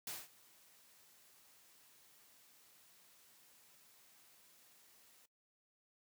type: noise with ADSR envelope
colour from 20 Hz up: white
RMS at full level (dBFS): -43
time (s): 0.07-5.26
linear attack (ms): 3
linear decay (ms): 200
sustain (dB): -23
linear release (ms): 7
effects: noise-tail reverb RT60 0.1 s tail -18 dB re dry + high-pass 100 Hz 12 dB/octave